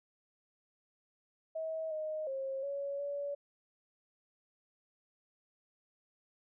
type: tone with pitch steps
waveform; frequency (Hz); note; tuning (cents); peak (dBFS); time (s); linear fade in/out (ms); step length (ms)
sine; 641 / 621 / 537 / 561 / 570; E5 / D#5 / C5 / C#5 / C#5; -49 / -3 / +45 / +21 / +48; -35; 1.55-3.35; 10; 360
effects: none